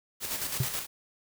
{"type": "noise with tremolo", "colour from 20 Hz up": "white", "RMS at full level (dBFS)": -32, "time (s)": [0.2, 0.87], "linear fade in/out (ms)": 50, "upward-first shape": "square", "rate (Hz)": 9.3, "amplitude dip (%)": 45}
{"type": "tone with exponential decay", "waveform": "triangle", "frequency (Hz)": 128.9, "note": "C3", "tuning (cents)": -26, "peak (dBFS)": -18, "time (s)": [0.6, 0.69], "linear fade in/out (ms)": 5, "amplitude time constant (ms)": 19}
{"effects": []}